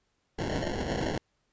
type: noise with sample-and-hold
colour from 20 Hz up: white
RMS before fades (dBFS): -31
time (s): 0.38-1.18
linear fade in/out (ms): 5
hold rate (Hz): 1225
effects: pink hiss -75 dBFS RMS until 1.52 s + resampled to 16000 Hz

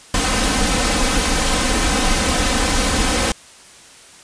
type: noise with comb filter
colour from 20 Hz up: pink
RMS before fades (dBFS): -17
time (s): 0.14-3.32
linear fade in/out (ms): 2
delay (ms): 3.9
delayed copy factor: +0.7
effects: white hiss -43 dBFS RMS until 4.23 s + resampled to 22050 Hz

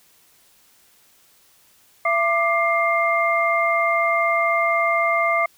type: tone cluster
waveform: sine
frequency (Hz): 673 / 1185 / 2109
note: E5 / D6 / C7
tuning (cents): +36 / +15 / +13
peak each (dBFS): -21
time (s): 2.05-5.46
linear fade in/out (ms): 5
effects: white hiss -56 dBFS RMS until 5.57 s

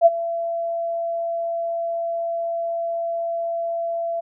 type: tone with ADSR envelope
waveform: sine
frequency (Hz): 674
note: E5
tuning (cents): +38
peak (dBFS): -6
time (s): 0.01-4.21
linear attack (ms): 49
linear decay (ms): 31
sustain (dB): -16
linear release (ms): 16
effects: none

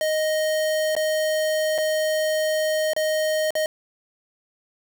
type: tone with dropouts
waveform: square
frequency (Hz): 622.3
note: D#5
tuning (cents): 0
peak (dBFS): -21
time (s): 0.01-3.66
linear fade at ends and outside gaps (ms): 1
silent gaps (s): 0.952-0.965 / 1.78-1.784 / 2.934-2.964 / 3.506-3.553
effects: 8-bit

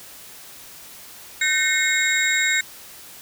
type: tone cluster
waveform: sine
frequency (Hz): 1532 / 1822 / 2160 / 3789 / 7380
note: G6 / A#6 / C#7 / A#7 / A#8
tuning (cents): -40 / -40 / -45 / +27 / -18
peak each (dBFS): -25 / -24 / -21 / -26 / -26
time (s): 1.41-2.61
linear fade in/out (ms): 5
effects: white hiss -42 dBFS RMS until 3.21 s

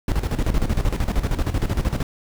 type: noise with tremolo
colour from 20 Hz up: brown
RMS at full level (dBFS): -19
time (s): 0.08-2.03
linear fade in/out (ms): 2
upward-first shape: square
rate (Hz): 13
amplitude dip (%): 70
effects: none

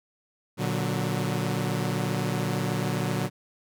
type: chord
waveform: sawtooth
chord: Bb augmented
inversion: none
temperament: equal with one note detuned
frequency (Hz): 118.92 / 146.83 / 185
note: Bb2 / D3 / F#3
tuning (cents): +35 / 0 / 0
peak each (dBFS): -26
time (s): 0.57-3.3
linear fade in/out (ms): 50
effects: none

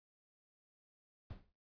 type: noise with exponential decay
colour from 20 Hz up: brown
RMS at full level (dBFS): -43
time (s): 1.3-1.52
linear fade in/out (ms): 5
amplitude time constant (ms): 46
effects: noise-tail reverb RT60 0.3 s tail -19 dB re dry + resampled to 11025 Hz

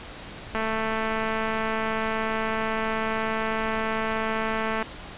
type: click train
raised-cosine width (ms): 0.5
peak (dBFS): -13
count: 946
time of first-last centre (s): 0.55-4.826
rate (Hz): 221
effects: pink hiss -40 dBFS RMS until 5.17 s + resampled to 8000 Hz

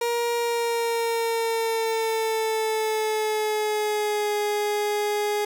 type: tone with pitch glide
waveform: 30% pulse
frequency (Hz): 472.4 to 416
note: A#4 to G#4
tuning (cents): +23 to +3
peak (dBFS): -20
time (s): 0.01-5.45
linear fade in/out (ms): 5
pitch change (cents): -220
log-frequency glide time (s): 0.36-4.36
effects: none

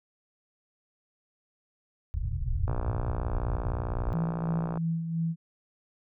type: low-pass noise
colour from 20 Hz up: pink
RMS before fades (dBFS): -30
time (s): 2.14-4.13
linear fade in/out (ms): 0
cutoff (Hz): 130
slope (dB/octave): 48
type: click train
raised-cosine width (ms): 1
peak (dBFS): -21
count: 126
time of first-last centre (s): 2.68-4.774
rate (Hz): 59.7
type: tone with tremolo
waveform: sine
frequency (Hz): 164.81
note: E3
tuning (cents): 0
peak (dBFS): -25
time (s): 4.11-5.36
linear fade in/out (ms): 50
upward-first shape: sine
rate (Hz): 2.9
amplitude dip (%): 50
effects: none

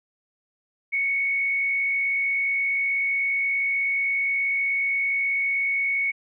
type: tone with frequency modulation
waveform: sine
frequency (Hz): 2217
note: C#7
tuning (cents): 0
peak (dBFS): -21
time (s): 0.92-6.12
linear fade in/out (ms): 20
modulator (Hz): 56.6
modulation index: 0.52
effects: none

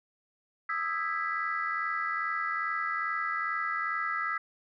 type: chord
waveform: sine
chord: E major seventh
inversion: third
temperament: just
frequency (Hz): 1236.1 / 1318.5 / 1648.1 / 1977.8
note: D#6 / E6 / G#6 / B6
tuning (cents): -12 / 0 / -14 / +2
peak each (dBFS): -36 / -32 / -36 / -34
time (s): 0.69-4.38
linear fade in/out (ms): 5
effects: tanh soft clip ceiling -19 dBFS

